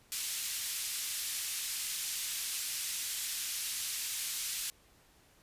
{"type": "band-pass noise", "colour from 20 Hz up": "white", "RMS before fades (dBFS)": -37, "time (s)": [0.12, 4.7], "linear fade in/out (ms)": 0, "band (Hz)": [2500, 12000], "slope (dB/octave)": 12, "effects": ["pink hiss -64 dBFS RMS until 5.42 s", "resampled to 32000 Hz"]}